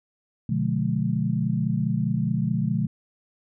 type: chord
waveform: sine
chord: B diminished seventh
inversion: none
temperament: just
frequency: 123.47 / 148.16 / 177.8 / 213.4 Hz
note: B2 / D3 / F3 / Ab3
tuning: 0 / +16 / +31 / +47 cents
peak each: -27 dBFS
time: 0.49-2.87 s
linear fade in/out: 5 ms
effects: none